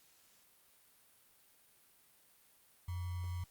sine tone with sample-and-hold, 88.9 Hz, F2, 31 cents sharp, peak -37 dBFS, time 2.88-3.44 s, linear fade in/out 5 ms, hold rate 1050 Hz, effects white hiss -67 dBFS RMS until 3.5 s + Opus 48 kbps

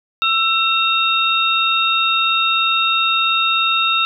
sine tone cluster, 1328 / 2719 / 3702 Hz, E6 / F7 / A#7, +12 / -47 / -13 cents, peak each -18 dBFS, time 0.22-4.05 s, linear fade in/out 0 ms, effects none

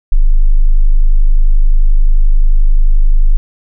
sine tone, 25.7 Hz, G#0, 17 cents flat, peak -3 dBFS, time 0.12-3.37 s, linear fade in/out 0 ms, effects none

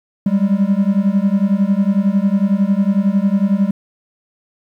triangle beating tone pair, 192.5 / 203.5 Hz, G3 / G#3, -31 / -35 cents, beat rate 11 Hz, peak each -13 dBFS, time 0.26-3.71 s, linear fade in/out 5 ms, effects 8-bit

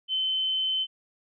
sine tone, 3065 Hz, G7, 40 cents flat, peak -24 dBFS, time 0.08-0.87 s, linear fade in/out 50 ms, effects none

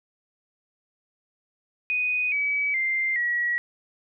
sine tone with pitch steps, 2489 / 2282 / 2093 / 1919.3 Hz, D#7 / C#7 / C7 / B6, 0 / +50 / 0 / -50 cents, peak -22 dBFS, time 1.9-3.58 s, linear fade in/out 0 ms, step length 420 ms, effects none

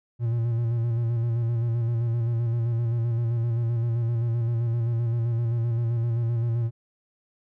triangle tone with vibrato, 116.8 Hz, A#2, 4 cents sharp, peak -20 dBFS, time 0.19-6.71 s, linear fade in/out 50 ms, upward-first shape square, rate 7.7 Hz, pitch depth 33 cents each way, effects none

